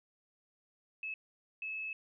sine tone bursts at uneven times, 2596 Hz, E7, 27 cents flat, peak -37 dBFS, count 2, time 1.03-1.14 / 1.62-1.93 s, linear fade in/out 2 ms, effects none

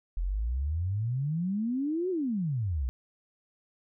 sine exponential two-way sweep, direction up then down, 41.2 to 381.9 to 58.2 Hz, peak -27 dBFS, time 0.17-2.89 s, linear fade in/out 0 ms, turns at 2.1 s, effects none

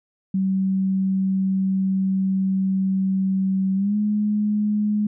sine tone with pitch glide, 191.1 to 209.6 Hz, G3 to G#3, -44 to +16 cents, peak -18 dBFS, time 0.34-5.07 s, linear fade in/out 5 ms, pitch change +160 cents, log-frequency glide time 3.75-3.96 s, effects none

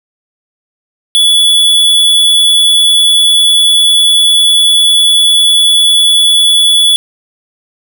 square tone, 3422 Hz, A7, 49 cents flat, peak -5 dBFS, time 1.15-6.96 s, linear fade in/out 0 ms, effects none

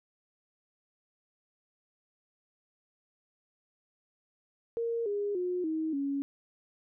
sine tone with pitch steps, 464 / 408.6 / 359.9 / 316.9 / 279.1 Hz, A#4 / G#4 / F#4 / D#4 / C#4, -8 / -28 / -48 / +32 / +12 cents, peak -29 dBFS, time 4.77-6.22 s, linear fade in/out 0 ms, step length 290 ms, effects none

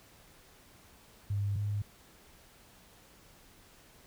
sine tone pair in turn, 101 / 102.94 Hz, G#2 / G#2, -48 / -15 cents, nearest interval unison, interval 33 cents, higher second, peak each -29 / -30 dBFS, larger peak first, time 1.3-1.56 / 1.56-1.82 s, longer neither, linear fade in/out 5 ms, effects pink hiss -59 dBFS RMS until 4.06 s

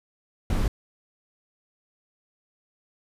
brown noise, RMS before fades -23 dBFS, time 0.5-0.68 s, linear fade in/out 2 ms, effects resampled to 32000 Hz

